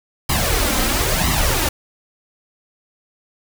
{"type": "noise with flanger", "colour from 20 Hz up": "pink", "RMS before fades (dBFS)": -18, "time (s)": [0.29, 1.69], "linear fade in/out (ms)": 5, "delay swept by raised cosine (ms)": [0.98, 3.88], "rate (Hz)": 1, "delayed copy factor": 0.7, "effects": []}